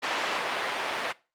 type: band-pass noise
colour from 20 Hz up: pink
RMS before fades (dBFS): -30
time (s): 0.02-1.13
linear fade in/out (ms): 20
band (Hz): 620 to 3100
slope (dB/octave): 12
effects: noise-tail reverb RT60 0.3 s tail -20 dB re dry + Opus 48 kbps